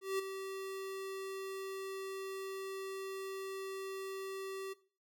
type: tone with ADSR envelope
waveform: square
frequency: 385.8 Hz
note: G4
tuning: 28 cents flat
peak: -32 dBFS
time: 0.01-4.74 s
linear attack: 180 ms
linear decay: 11 ms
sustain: -9 dB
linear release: 17 ms
effects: noise-tail reverb RT60 0.4 s tail -18 dB re dry